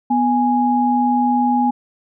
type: tone pair together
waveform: sine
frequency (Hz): 246.9 / 829.8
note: B3 / G#5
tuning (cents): 0 / -2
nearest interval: octave + major sixth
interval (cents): 2098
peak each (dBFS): -16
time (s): 0.1-1.71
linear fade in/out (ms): 10
effects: none